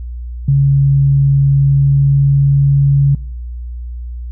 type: tone with pitch glide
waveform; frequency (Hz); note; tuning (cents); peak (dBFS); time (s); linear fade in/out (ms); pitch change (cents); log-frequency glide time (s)
sine; 138.59 to 139.63; C#3 to C#3; 0 to +13; -7; 0.48-3.15; 5; +13; 1.38-2.63
effects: noise-tail reverb RT60 0.8 s tail -25 dB re dry + added 60 Hz sine -22 dBFS peak until 4.31 s